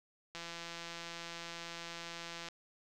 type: click train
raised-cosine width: 0.2 ms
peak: -27 dBFS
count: 362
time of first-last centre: 0.35-2.486 s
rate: 169 Hz
effects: none